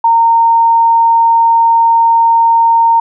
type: tone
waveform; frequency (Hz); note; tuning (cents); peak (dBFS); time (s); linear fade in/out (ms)
sine; 920; A#5; -23; -5; 0.04-3; 5
effects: none